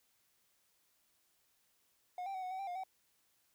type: tone with pitch steps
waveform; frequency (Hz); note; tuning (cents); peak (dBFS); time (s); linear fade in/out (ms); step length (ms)
triangle; 722 / 783 / 751 / 735 / 756 / 785 / 711 / 758; F#5 / G5 / F#5 / F#5 / F#5 / G5 / F5 / F#5; -43 / -2 / +26 / -12 / +37 / +2 / +31 / +42; -37; 2.18-2.836; 2; 82
effects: white hiss -75 dBFS RMS until 3.54 s